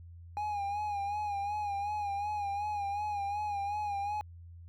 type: tone with vibrato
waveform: triangle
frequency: 820 Hz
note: G#5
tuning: 22 cents flat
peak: -30 dBFS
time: 0.37-4.21 s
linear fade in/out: 0 ms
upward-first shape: sine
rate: 2.7 Hz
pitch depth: 51 cents each way
effects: added 85 Hz sine -47 dBFS peak until 4.68 s